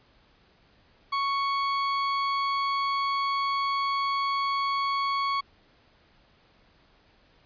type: tone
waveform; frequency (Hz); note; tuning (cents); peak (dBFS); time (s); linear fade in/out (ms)
40% pulse; 1110; C#6; +2; -24; 1.12-5.41; 10
effects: pink hiss -61 dBFS RMS until 7.45 s + resampled to 11025 Hz